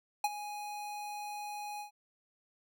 square tone with ADSR envelope, 830.6 Hz, G#5, in tune, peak -26 dBFS, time 0.24-1.91 s, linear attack 4 ms, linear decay 37 ms, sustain -14 dB, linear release 110 ms, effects none

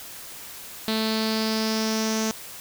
sawtooth tone with low-pass filter sweep, 220 Hz, A3, in tune, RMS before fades -25 dBFS, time 0.88-2.31 s, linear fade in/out 0 ms, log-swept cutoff 4100 to 6200 Hz, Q 5.6, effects white hiss -40 dBFS RMS until 2.6 s

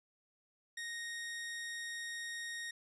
sawtooth tone, 1864.7 Hz, A#6, in tune, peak -37 dBFS, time 0.77-2.71 s, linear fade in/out 5 ms, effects resampled to 24000 Hz

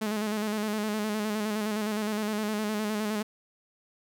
sawtooth tone with vibrato, 212.6 Hz, G#3, 41 cents sharp, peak -24 dBFS, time 0.01-3.23 s, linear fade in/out 10 ms, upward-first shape square, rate 9.7 Hz, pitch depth 40 cents each way, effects none

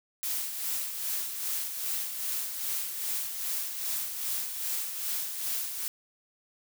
blue noise with tremolo, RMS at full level -31 dBFS, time 0.23-5.88 s, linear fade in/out 0 ms, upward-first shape sine, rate 2.5 Hz, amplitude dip 50%, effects none

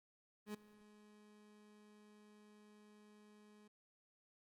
30% pulse tone with ADSR envelope, 210 Hz, G#3, 19 cents sharp, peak -39 dBFS, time 0.46-3.68 s, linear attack 83 ms, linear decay 6 ms, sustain -21 dB, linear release 7 ms, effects Opus 32 kbps

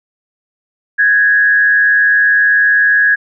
sine tone with frequency modulation, 1661.2 Hz, G#6, in tune, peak -7 dBFS, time 0.98-3.16 s, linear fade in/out 20 ms, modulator 135 Hz, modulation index 0.48, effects none

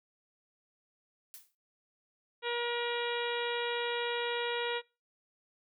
blue noise with exponential decay, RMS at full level -45 dBFS, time 1.34-1.55 s, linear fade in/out 0 ms, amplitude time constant 44 ms
harmonic tone, 476.6 Hz, A#4, 38 cents sharp, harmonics 1 / 2 / 3 / 4 / 5 / 6 / 7 / 8, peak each -35 / -38 / -40 / -41 / -42 / -43 / -43 / -44 dBFS, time 2.42-4.82 s, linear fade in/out 50 ms
effects noise-tail reverb RT60 0.3 s tail -25 dB re dry

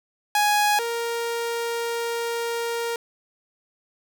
sawtooth tone pair in turn, 832 / 466.9 Hz, G#5 / A#4, +3 / +3 cents, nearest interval minor seventh, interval 1000 cents, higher first, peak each -14 / -21 dBFS, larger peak first, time 0.35-0.79 / 0.79-2.96 s, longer second, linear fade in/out 2 ms, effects none

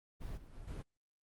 brown noise with level steps, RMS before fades -43 / -54 / -50 / -42 dBFS, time 0.2-0.83 s, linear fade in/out 20 ms, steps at 0.36 / 0.52 / 0.67 s, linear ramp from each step 20 ms, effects Opus 24 kbps

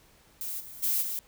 violet noise with level steps, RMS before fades -35 / -45 / -27 / -33 dBFS, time 0.41-1.19 s, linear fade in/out 0 ms, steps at 0.59 / 0.82 / 1.01 s, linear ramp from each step 20 ms, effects pink hiss -60 dBFS RMS until 1.27 s

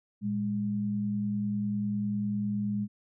sine tone pair together, 115.1 / 205.1 Hz, A#2 / G#3, -22 / -21 cents, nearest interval minor seventh, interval 1001 cents, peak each -36 / -28 dBFS, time 0.21-2.88 s, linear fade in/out 50 ms, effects none

